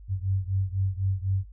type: beating tone pair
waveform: sine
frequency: 94.5 / 98.5 Hz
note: F#2 / G2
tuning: +37 / +9 cents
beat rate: 4 Hz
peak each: -26 / -28 dBFS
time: 0.08-1.46 s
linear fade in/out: 50 ms
effects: added 50 Hz sine -43 dBFS peak until 1.52 s